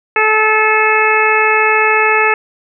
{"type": "harmonic tone", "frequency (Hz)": 433.7, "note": "A4", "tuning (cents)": -25, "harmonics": [1, 2, 3, 4, 5, 6], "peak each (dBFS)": [-16, -16, -16, -16, -16, -16], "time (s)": [0.16, 2.34], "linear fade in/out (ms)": 2, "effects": []}